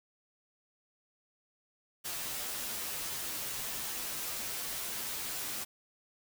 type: noise with comb filter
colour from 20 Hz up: white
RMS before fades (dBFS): -38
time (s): 2.04-5.65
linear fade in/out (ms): 20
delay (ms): 11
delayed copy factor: -0.8
effects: none